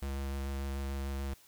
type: tone with vibrato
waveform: square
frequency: 68.6 Hz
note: C#2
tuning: 17 cents flat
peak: -35 dBFS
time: 0.02-1.34 s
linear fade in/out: 5 ms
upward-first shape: square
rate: 6.8 Hz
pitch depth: 10 cents each way
effects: white hiss -61 dBFS RMS until 1.47 s